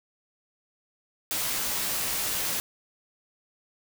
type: noise with comb filter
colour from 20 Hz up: white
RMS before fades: -29 dBFS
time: 1.31-2.6 s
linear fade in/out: 0 ms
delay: 14 ms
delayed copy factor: -0.55
effects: none